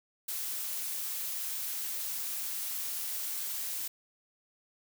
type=noise with ADSR envelope; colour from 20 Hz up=blue; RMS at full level=-34 dBFS; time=0.28-3.88 s; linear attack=8 ms; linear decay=8 ms; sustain=-2 dB; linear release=6 ms; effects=none